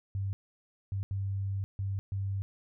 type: tone bursts at uneven times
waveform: sine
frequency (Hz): 98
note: G2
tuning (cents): 0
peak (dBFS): -30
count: 5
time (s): 0.15-0.33 / 0.92-1.03 / 1.11-1.64 / 1.79-1.99 / 2.12-2.42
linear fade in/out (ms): 0
effects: none